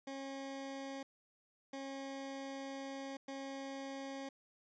20% pulse tone bursts at uneven times, 272 Hz, C#4, 33 cents flat, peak -38 dBFS, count 3, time 0.07-1.03 / 1.73-3.17 / 3.28-4.29 s, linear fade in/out 5 ms, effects resampled to 16000 Hz

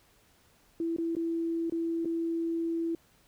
sine tone with dropouts, 332.1 Hz, E4, 13 cents sharp, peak -28 dBFS, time 0.8-2.95 s, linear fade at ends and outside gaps 2 ms, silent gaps 0.964-0.984 / 1.152-1.166 / 1.698-1.722 / 2.048-2.055 s, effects pink hiss -64 dBFS RMS until 3.27 s

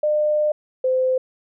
sine tone pair in turn, 603 / 515.4 Hz, D5 / C5, +46 / -26 cents, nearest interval minor third, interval 272 cents, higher first, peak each -16 dBFS, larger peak neither, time 0.03-0.52 / 0.84-1.18 s, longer first, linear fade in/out 5 ms, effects none

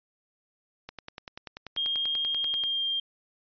click train, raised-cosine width 0.2 ms, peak -21 dBFS, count 19, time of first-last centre 0.89-2.638 s, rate 10.3 Hz
sine tone with pitch glide, 3227 to 3197 Hz, G7 to G7, +50 to +33 cents, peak -26 dBFS, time 1.77-3 s, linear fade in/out 5 ms, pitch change -17 cents, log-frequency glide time 2.48-2.84 s
effects resampled to 11025 Hz

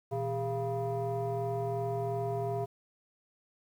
sine tone with frequency modulation, 404.6 Hz, G#4, 45 cents flat, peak -29 dBFS, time 0.11-2.66 s, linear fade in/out 20 ms, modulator 284 Hz, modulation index 1.3, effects tanh soft clip ceiling -26 dBFS + 10-bit

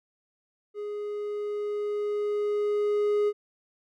triangle tone with level ramp, 415.3 Hz, G#4, in tune, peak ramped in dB -30 to -19 dBFS, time 0.74-3.33 s, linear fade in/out 50 ms, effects none

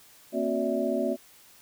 sine tone cluster, 232.4 / 267.3 / 367 / 577 / 651 Hz, A#3 / C4 / F#4 / D5 / E5, -5 / +37 / -14 / -31 / -22 cents, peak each -31 dBFS, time 0.32-1.17 s, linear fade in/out 50 ms, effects white hiss -55 dBFS RMS until 1.61 s

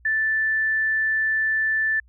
sine tone, 1760 Hz, A6, in tune, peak -19 dBFS, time 0.05-2 s, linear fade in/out 5 ms, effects added 60 Hz sine -51 dBFS peak until 2.08 s

